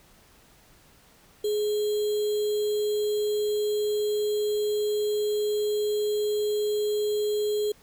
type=tone with sample-and-hold; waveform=sine; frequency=420 Hz; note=G#4; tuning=19 cents sharp; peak=-23 dBFS; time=1.44-7.72 s; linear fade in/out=5 ms; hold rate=3675 Hz; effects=pink hiss -57 dBFS RMS until 7.82 s